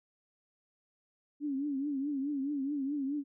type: tone with vibrato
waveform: sine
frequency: 280.9 Hz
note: C#4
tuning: 23 cents sharp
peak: -31 dBFS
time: 1.4-3.24 s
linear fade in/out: 50 ms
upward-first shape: triangle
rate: 4.7 Hz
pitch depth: 120 cents each way
effects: none